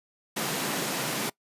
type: high-pass noise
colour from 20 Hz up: pink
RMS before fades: -30 dBFS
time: 0.36-1.3 s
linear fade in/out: 10 ms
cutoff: 140 Hz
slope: 48 dB/octave
effects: noise-tail reverb RT60 0.1 s tail -23 dB re dry + resampled to 32000 Hz